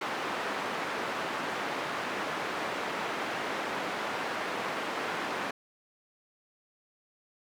white band-pass noise, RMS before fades -34 dBFS, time 0.01-5.51 s, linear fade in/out 5 ms, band 230 to 1600 Hz, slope 12 dB/octave, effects none

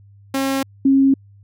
sawtooth / sine tone pair in turn, 270 / 271.1 Hz, C#4 / C#4, -45 / -38 cents, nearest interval unison, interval 7 cents, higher second, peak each -14 / -10 dBFS, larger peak second, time 0.34-0.63 / 0.85-1.14 s, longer neither, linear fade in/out 5 ms, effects added 100 Hz sine -44 dBFS peak until 1.43 s

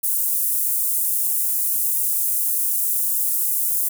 pink high-pass noise, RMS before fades -21 dBFS, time 0.03-3.89 s, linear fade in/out 10 ms, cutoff 10000 Hz, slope 24 dB/octave, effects none

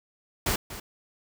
pink noise with echo, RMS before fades -26 dBFS, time 0.46-0.56 s, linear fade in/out 5 ms, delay 240 ms, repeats 1, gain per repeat -13 dB, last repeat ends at 0.8 s, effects none

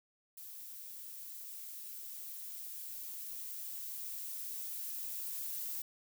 violet noise with level ramp, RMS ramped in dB -49 to -40 dBFS, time 0.37-5.82 s, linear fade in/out 5 ms, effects none

